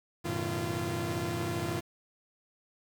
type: tone cluster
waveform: sawtooth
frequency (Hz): 93.2 / 110.4 / 125.5 / 157.3 / 344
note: F#2 / A2 / B2 / D#3 / F4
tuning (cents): +13 / +6 / +28 / +19 / -26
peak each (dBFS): -35 / -35 / -36 / -34 / -31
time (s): 0.24-1.81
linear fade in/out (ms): 20
effects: 9-bit